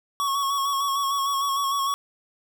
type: tone with vibrato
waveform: square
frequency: 1108.7 Hz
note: C#6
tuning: in tune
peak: -23 dBFS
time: 0.2-1.94 s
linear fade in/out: 0 ms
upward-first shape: square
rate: 6.6 Hz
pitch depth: 28 cents each way
effects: none